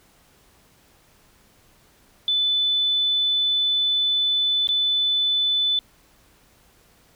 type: tone with dropouts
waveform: sine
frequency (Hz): 3500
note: A7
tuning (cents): -10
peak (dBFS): -18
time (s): 2.28-5.79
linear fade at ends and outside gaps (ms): 1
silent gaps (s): 4.672-4.689
effects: pink hiss -57 dBFS RMS until 7.15 s